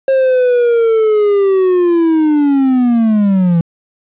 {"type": "linear sweep", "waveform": "triangle", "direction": "down", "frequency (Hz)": [538, 164.5], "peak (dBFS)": -6, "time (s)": [0.08, 3.61], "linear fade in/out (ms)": 2, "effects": ["resampled to 8000 Hz", "8-bit"]}